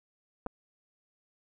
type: clicks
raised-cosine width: 1 ms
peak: -22 dBFS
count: 2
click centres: 0.463 / 0.467 s
effects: none